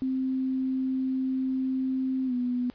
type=tone with pitch glide; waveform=sine; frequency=261.6 to 247.1 Hz; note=C4 to B3; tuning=0 to +1 cents; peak=-25 dBFS; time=0.02-2.7 s; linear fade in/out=0 ms; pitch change=-99 cents; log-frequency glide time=2.26-2.33 s; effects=pink hiss -59 dBFS RMS until 2.74 s + resampled to 11025 Hz